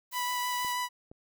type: noise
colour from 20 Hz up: blue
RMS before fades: -43 dBFS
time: 0.11-0.74 s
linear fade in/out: 20 ms
type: tone with vibrato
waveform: sawtooth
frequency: 987.8 Hz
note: B5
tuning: in tune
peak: -26 dBFS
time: 0.12-0.89 s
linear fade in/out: 50 ms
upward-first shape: sine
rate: 6.3 Hz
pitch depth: 10 cents each way
type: clicks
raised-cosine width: 2 ms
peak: -34 dBFS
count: 2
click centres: 0.648 / 1.115 s
effects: none